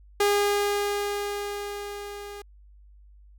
sawtooth tone with level ramp, 407.9 Hz, G#4, 31 cents flat, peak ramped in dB -15 to -34 dBFS, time 0.2-2.42 s, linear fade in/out 5 ms, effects added 50 Hz sine -49 dBFS peak until 3.38 s

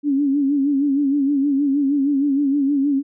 sine tone with vibrato, 280.7 Hz, C#4, 22 cents sharp, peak -15 dBFS, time 0.03-3.03 s, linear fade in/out 50 ms, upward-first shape sine, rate 6.4 Hz, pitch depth 76 cents each way, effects none

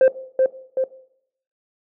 sine tone with echo, 523.3 Hz, C5, in tune, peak -7 dBFS, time 0.01-0.08 s, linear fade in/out 2 ms, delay 380 ms, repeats 2, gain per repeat -5 dB, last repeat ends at 0.84 s, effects noise-tail reverb RT60 0.7 s tail -17 dB re dry + tanh soft clip ceiling -9 dBFS

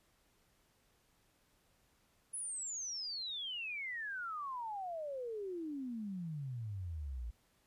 sine exponential sweep, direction down, 10548 to 55 Hz, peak -39 dBFS, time 2.33-7.31 s, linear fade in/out 10 ms, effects pink hiss -73 dBFS RMS until 7.66 s + resampled to 32000 Hz

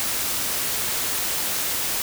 white noise, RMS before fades -25 dBFS, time 0-2.02 s, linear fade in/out 0 ms, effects none

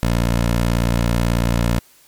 15% pulse tone, 58.27 Hz, A#1, in tune, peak -9 dBFS, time 0.03-1.79 s, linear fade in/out 0 ms, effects white hiss -51 dBFS RMS until 2.07 s + MP3 96 kbps

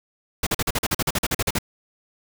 pink noise bursts, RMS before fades -22 dBFS, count 15, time 0.43-1.587 s, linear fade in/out 5 ms, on 37 ms, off 43 ms, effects none

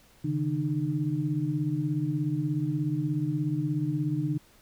sine tone cluster, 138.4 / 155.1 / 303 Hz, C#3 / D#3 / D#4, -2 / -5 / -46 cents, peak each -30 dBFS, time 0.24-4.38 s, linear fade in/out 10 ms, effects pink hiss -59 dBFS RMS until 4.61 s

